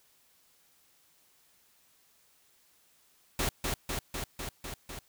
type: noise with echo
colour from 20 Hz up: pink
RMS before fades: -30 dBFS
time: 3.39-3.49 s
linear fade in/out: 2 ms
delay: 250 ms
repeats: 6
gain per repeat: -2 dB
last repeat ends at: 4.99 s
effects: white hiss -66 dBFS RMS until 5.08 s